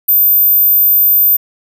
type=tone; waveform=sine; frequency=13750 Hz; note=A9; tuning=41 cents flat; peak=-6 dBFS; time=0.08-1.37 s; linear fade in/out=10 ms; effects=none